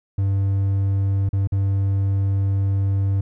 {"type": "tone with dropouts", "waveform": "triangle", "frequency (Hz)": 98, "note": "G2", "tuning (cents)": 0, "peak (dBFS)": -15, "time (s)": [0.18, 3.21], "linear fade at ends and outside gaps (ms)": 5, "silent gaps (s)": [[1.291, 1.33], [1.474, 1.521]], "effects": []}